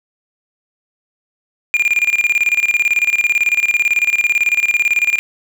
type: tone with tremolo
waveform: triangle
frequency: 2406 Hz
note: D7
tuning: 41 cents sharp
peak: -8 dBFS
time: 1.74-5.19 s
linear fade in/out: 0 ms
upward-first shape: square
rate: 18 Hz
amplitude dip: 80%
effects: none